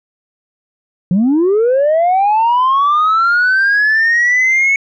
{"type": "linear sweep", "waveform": "sine", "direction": "up", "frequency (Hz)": [168.6, 2217], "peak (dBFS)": -7, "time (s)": [1.11, 4.76], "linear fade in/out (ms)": 2, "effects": ["tanh soft clip ceiling -7 dBFS"]}